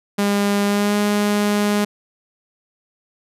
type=tone with pitch glide; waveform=sawtooth; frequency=202.5 to 206.6 Hz; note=G#3 to G#3; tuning=-43 to -9 cents; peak=-12 dBFS; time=0.18-1.85 s; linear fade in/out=10 ms; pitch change=+34 cents; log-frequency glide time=0.66-0.96 s; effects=resampled to 32000 Hz